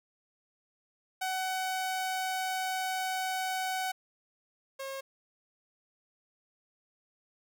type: tone pair in turn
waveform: sawtooth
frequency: 751 / 540.6 Hz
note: F#5 / C#5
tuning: +26 / -44 cents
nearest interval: tritone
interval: 570 cents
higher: first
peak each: -27 / -33 dBFS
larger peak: first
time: 1.21-3.92 / 4.79-5.01 s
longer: first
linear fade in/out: 10 ms
effects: none